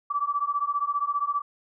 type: beating tone pair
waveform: sine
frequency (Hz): 1149 / 1164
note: D6 / D6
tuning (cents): -38 / -16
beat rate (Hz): 15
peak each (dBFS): -27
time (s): 0.1-1.42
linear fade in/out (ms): 10
effects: none